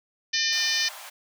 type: harmonic tone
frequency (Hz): 602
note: D5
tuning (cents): +43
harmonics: 3 / 4 / 5 / 6 / 7 / 8 / 9 / 10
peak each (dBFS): -29 / -32 / -32 / -32 / -31 / -29 / -31 / -31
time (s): 0.33-0.89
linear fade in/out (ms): 10
type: high-pass noise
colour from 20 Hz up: pink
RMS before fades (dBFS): -42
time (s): 0.52-1.1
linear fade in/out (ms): 10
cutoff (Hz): 630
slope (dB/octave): 48
effects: none